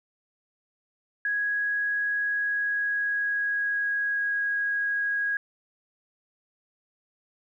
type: tone with pitch glide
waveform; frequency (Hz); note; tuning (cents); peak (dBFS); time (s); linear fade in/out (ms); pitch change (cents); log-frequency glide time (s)
sine; 1661.2 to 1647.8; G#6 to G#6; 0 to -14; -24; 1.25-5.37; 2; -14; 2.19-4.42
effects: 11-bit